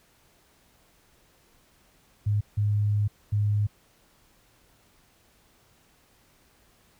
sine tone bursts at uneven times, 103.83 Hz, G#2, in tune, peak -21 dBFS, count 3, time 2.26-2.41 / 2.57-3.08 / 3.32-3.67 s, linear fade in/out 10 ms, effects pink hiss -62 dBFS RMS until 6.99 s

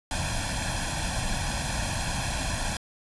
pink noise with comb filter, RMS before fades -29 dBFS, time 0.11-2.77 s, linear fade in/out 2 ms, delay 1.2 ms, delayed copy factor +0.85, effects resampled to 24000 Hz

